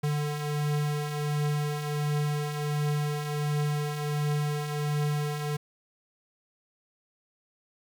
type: beating tone pair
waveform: square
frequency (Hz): 146.83 / 148.23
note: D3 / D3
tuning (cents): 0 / +16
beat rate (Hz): 1.4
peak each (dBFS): -36 / -28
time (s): 0.03-5.57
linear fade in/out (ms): 10
effects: 10-bit